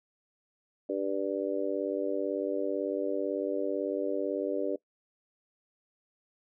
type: harmonic tone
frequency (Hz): 98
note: G2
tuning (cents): 0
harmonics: 3 / 4 / 5 / 6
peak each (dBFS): -34 / -34 / -34 / -34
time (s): 0.89-4.76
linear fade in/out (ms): 5
effects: noise-tail reverb RT60 0.1 s tail -21 dB re dry